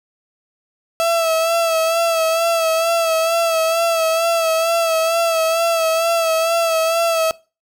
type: tone with vibrato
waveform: 35% pulse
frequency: 659.3 Hz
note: E5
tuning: in tune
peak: -13 dBFS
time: 1-7.31 s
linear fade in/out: 0 ms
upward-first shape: sine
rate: 2.2 Hz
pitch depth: 39 cents each way
effects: noise-tail reverb RT60 0.3 s tail -21 dB re dry